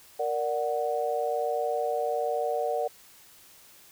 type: chord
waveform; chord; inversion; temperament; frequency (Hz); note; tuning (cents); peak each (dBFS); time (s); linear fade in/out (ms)
sine; Bb augmented; none; equal; 466.2 / 587.3 / 740; Bb4 / D5 / F#5; 0 / 0 / 0; -30; 0.19-2.88; 10
effects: white hiss -54 dBFS RMS until 3.91 s